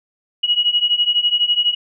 sine beating tone pair, 2900 / 2912 Hz, F#7 / F#7, -35 / -28 cents, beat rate 12 Hz, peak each -18 / -16 dBFS, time 0.43-1.75 s, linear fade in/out 10 ms, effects none

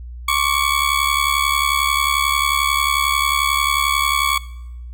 20% pulse ring-modulated tone, 1124 Hz, C#6, 24 cents sharp, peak -8 dBFS, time 0.28-4.38 s, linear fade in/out 5 ms, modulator 35.6 Hz, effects noise-tail reverb RT60 0.8 s tail -19 dB re dry + added 60 Hz sine -30 dBFS peak until 4.93 s

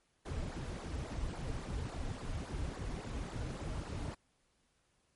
brown noise with flanger, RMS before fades -40 dBFS, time 0.25-4.15 s, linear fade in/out 10 ms, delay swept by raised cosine 0.32 to 5.62 ms, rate 3.6 Hz, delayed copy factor -0.8, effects pink hiss -75 dBFS RMS until 5.15 s + MP3 48 kbps

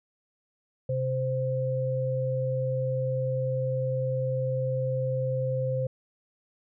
sine tone pair together, 130.24 / 520 Hz, C3 / C5, -8 / -11 cents, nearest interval 2 octaves, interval 2397 cents, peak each -28 dBFS, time 0.89-5.87 s, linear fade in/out 5 ms, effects none

